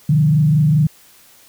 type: tone with frequency modulation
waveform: sine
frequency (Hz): 151.6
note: D#3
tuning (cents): -45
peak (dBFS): -10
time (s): 0.09-0.87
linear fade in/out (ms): 5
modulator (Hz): 25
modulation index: 0.66
effects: white hiss -48 dBFS RMS until 1.48 s